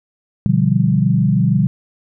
sine chord, G dominant seventh, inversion first, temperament equal with one note detuned, 123.47 / 146.83 / 173.21 / 196 Hz, B2 / D3 / F3 / G3, 0 / 0 / -14 / 0 cents, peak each -17 dBFS, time 0.46-1.67 s, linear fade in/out 0 ms, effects none

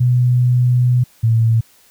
sine tone pair in turn, 123.9 / 113.68 Hz, B2 / A#2, +6 / -43 cents, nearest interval minor second, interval 149 cents, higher first, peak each -10 / -10 dBFS, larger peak neither, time 0-1.04 / 1.23-1.61 s, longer first, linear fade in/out 10 ms, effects white hiss -51 dBFS RMS until 1.9 s

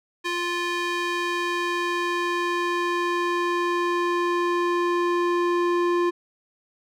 square tone with band-pass filter sweep, 349.2 Hz, F4, in tune, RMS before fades -24 dBFS, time 0.24-6.11 s, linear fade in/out 20 ms, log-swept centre 2300 to 710 Hz, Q 0.79, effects none

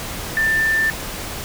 sine tone in noise, 1780 Hz, A6, 20 cents sharp, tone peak -15 dBFS, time 0.37-0.9 s, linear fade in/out 0 ms, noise pink, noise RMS -29 dBFS, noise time 0-1.44 s, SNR +11 dB, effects none

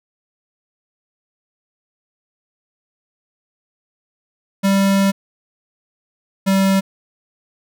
square tone pair in turn, 196 / 193.53 Hz, G3 / G3, 0 / -22 cents, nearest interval unison, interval 22 cents, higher first, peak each -13 dBFS, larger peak neither, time 4.63-5.12 / 6.46-6.81 s, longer first, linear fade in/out 20 ms, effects none

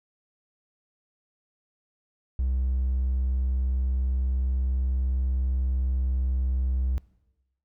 triangle tone, 64.3 Hz, C2, 30 cents flat, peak -20 dBFS, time 2.39-6.98 s, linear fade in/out 0 ms, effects noise-tail reverb RT60 1.0 s tail -22 dB re dry + tanh soft clip ceiling -17 dBFS

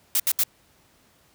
blue noise bursts, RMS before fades -21 dBFS, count 3, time 0.15-0.436 s, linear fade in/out 2 ms, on 48 ms, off 71 ms, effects pink hiss -60 dBFS RMS until 1.34 s + high-pass 60 Hz 12 dB/octave

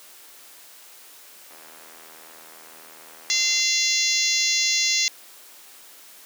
click train, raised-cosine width 0.5 ms, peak -32 dBFS, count 168, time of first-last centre 1.51-3.598 s, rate 80 Hz
harmonic tone, 688 Hz, F5, 26 cents flat, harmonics 3 / 4 / 5 / 6 / 7 / 8 / 9 / 10, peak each -27 / -30 / -29 / -26 / -28 / -28 / -25 / -29 dBFS, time 3.3-5.08 s, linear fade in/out 0 ms
effects white hiss -47 dBFS RMS until 6.25 s + high-pass 300 Hz 12 dB/octave

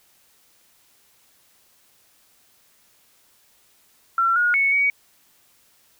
sine tone with pitch steps, 1356 / 1441 / 2212 / 2253 Hz, E6 / F#6 / C#7 / C#7, +49 / -46 / -4 / +28 cents, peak -16 dBFS, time 4.18-4.9 s, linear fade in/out 2 ms, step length 180 ms, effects white hiss -59 dBFS RMS until 5.99 s

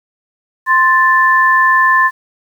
sine tone pair together, 1046.5 / 1760 Hz, C6 / A6, 0 / 0 cents, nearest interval major sixth, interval 900 cents, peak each -10 dBFS, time 0.66-2.11 s, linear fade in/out 50 ms, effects 7-bit

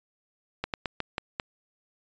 slowing click train, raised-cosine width 0.3 ms, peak -13 dBFS, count 6, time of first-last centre 0.64-1.398 s, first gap 98 ms, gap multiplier 1.22, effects resampled to 16000 Hz

